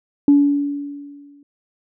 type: tone with exponential decay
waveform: sine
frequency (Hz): 285.7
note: D4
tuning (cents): -48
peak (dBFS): -6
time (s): 0.28-1.43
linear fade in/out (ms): 2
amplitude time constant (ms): 250
effects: tanh soft clip ceiling -3 dBFS